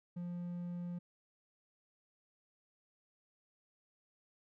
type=tone; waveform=triangle; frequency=175.2 Hz; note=F3; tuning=6 cents sharp; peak=-37 dBFS; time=0.16-0.99 s; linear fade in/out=10 ms; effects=none